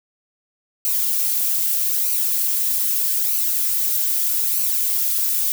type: noise with flanger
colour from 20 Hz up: violet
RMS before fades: -20 dBFS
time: 0.85-5.52 s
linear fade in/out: 0 ms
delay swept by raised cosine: 0.57 to 3.47 ms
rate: 0.8 Hz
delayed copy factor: -0.6
effects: none